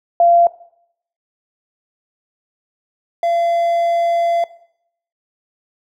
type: tone pair in turn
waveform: sine / triangle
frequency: 688 / 682.5 Hz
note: F5 / F5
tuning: -26 / -40 cents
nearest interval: unison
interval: 14 cents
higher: first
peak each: -8 / -12 dBFS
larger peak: first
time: 0.2-0.47 / 3.23-4.44 s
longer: second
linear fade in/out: 2 ms
effects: noise-tail reverb RT60 0.7 s tail -18 dB re dry